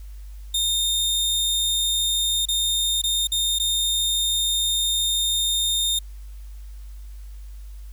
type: tone with dropouts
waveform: sawtooth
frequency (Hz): 3653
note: A#7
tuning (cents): -36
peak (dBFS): -17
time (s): 0.54-5.99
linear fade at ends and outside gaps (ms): 5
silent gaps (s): 2.455-2.485 / 3.017-3.037 / 3.272-3.318 / 3.587-3.597
effects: added 50 Hz sine -35 dBFS peak until 7.92 s + white hiss -57 dBFS RMS until 7.92 s